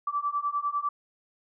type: beating tone pair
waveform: sine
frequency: 1156 / 1166 Hz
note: D6 / D6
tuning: -28 / -13 cents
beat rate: 10 Hz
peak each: -30 / -29 dBFS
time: 0.07-0.89 s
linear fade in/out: 5 ms
effects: none